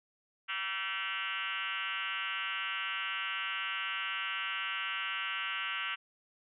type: tone with frequency modulation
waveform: sine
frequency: 2130 Hz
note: C7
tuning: 30 cents sharp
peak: -33 dBFS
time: 0.48-5.96 s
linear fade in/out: 20 ms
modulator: 196 Hz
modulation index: 4.7
effects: none